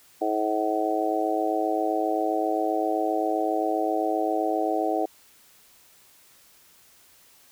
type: harmonic tone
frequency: 107.6 Hz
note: A2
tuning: 38 cents flat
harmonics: 3 / 4 / 5 / 6 / 7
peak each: -28 / -30 / -32 / -29 / -27 dBFS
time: 0.21-5.06 s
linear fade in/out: 10 ms
effects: white hiss -56 dBFS RMS until 7.51 s